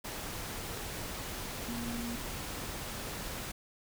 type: tone in noise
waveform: sine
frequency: 235.5 Hz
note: A#3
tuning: 18 cents sharp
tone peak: -37 dBFS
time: 1.68-2.16 s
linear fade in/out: 10 ms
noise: pink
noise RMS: -40 dBFS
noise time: 0.04-3.52 s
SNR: 0 dB
effects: none